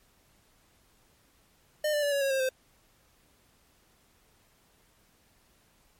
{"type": "tone with pitch steps", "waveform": "square", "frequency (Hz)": [606, 590.8, 576, 561.5, 547.4, 533.7, 520.3], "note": ["D#5", "D5", "D5", "C#5", "C#5", "C5", "C5"], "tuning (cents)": [-46, 10, -34, 22, -22, 34, -10], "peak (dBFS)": -26, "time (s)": [1.84, 2.491], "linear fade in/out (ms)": 5, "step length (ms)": 93, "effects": ["pink hiss -65 dBFS RMS until 5.99 s", "MP3 64 kbps"]}